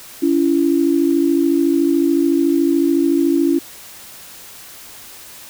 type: tone pair together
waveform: sine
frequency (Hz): 282.6 / 336.4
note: C#4 / E4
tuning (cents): +34 / +35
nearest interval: minor third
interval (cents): 301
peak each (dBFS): -15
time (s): 0.22-3.59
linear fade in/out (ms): 10
effects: white hiss -38 dBFS RMS until 5.49 s